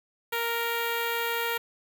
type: tone with notch filter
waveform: 5% pulse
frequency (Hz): 466.2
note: A#4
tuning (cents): 0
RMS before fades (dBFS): -29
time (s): 0.32-1.58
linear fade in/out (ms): 10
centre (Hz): 5400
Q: 0.54
effects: 8-bit